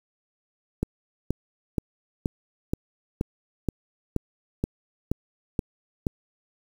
click train, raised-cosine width 3 ms, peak -11 dBFS, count 12, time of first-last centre 0.83-6.068 s, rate 2.1 Hz, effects 7-bit

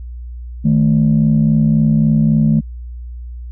sine tone pair together, 155.61 / 219.3 Hz, D#3 / A3, +1 / -6 cents, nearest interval tritone, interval 593 cents, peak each -11 dBFS, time 0.64-2.61 s, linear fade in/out 20 ms, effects tanh soft clip ceiling -4 dBFS + added 60 Hz sine -26 dBFS peak until 3.51 s

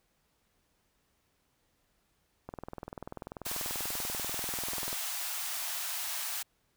click train, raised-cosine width 1 ms, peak -26 dBFS, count 51, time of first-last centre 2.49-4.929 s, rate 20.5 Hz
white high-pass noise, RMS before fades -36 dBFS, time 3.45-6.43 s, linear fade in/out 10 ms, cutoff 630 Hz, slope 96 dB/octave
effects pink hiss -74 dBFS RMS until 6.76 s

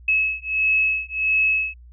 sine beating tone pair, 2581 / 2582.5 Hz, E7 / E7, -37 / -36 cents, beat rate 1.5 Hz, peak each -21 dBFS, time 0.08-1.74 s, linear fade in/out 5 ms, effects added 60 Hz sine -42 dBFS peak until 1.92 s

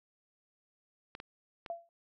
clicks, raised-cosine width 0.3 ms, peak -27 dBFS, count 3, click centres 1.151 / 1.201 / 1.662 s
sine tone with exponential decay, 680 Hz, F5, 46 cents flat, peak -32 dBFS, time 1.7-1.89 s, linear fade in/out 1 ms, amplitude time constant 41 ms
effects none

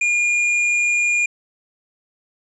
sine tone with hard clipping, 2422 Hz, D#7, 47 cents flat, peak -17 dBFS, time 0.01-1.26 s, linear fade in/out 5 ms, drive 7 dB, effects resampled to 22050 Hz

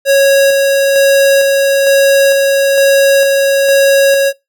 square tone with tremolo, 551 Hz, C#5, 11 cents flat, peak -6 dBFS, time 0.05-4.33 s, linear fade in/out 50 ms, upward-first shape square, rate 1.1 Hz, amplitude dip 25%, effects noise-tail reverb RT60 0.2 s tail -22 dB re dry

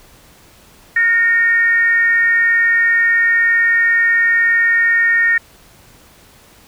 sine tone with frequency modulation, 1839 Hz, A#6, 24 cents flat, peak -10 dBFS, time 0.96-5.38 s, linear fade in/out 5 ms, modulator 415 Hz, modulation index 0.37, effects pink hiss -46 dBFS RMS until 6.67 s

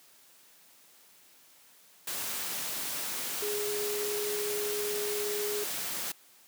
sine tone in noise, 415.3 Hz, G#4, in tune, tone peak -32 dBFS, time 3.42-5.64 s, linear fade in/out 5 ms, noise white, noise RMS -35 dBFS, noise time 2.07-6.12 s, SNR 0 dB, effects white hiss -59 dBFS RMS until 6.47 s + high-pass 150 Hz 12 dB/octave

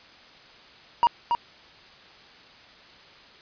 triangle tone with echo, 948 Hz, A#5, 29 cents sharp, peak -13 dBFS, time 1.03-1.07 s, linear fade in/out 0 ms, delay 280 ms, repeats 1, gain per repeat -5 dB, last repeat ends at 1.35 s, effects white hiss -50 dBFS RMS until 3.41 s + resampled to 11025 Hz

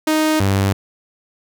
sawtooth tone pair in turn, 311.1 / 97.99 Hz, D#4 / G2, 0 / 0 cents, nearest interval octave + minor sixth, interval 2000 cents, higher first, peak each -10 dBFS, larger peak neither, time 0.07-0.4 / 0.4-0.73 s, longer neither, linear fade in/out 5 ms, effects none

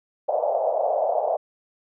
white band-pass noise, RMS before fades -23 dBFS, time 0.28-1.37 s, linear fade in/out 10 ms, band 550 to 720 Hz, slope 48 dB/octave, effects none

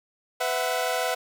sawtooth chord, B suspended fourth, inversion none, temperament equal with one note detuned, 502.2 / 659.3 / 740 Hz, B4 / E5 / F#5, +29 / 0 / 0 cents, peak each -25 dBFS, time 0.4-1.15 s, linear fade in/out 10 ms, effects none

